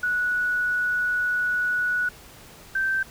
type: tone pair in turn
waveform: sine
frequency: 1470 / 1557.4 Hz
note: F#6 / G6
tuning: -12 / -12 cents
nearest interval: minor second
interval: 100 cents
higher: second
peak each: -21 dBFS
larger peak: neither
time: 0.03-2.09 / 2.75-3.03 s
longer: first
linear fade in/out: 5 ms
effects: pink hiss -47 dBFS RMS until 3.1 s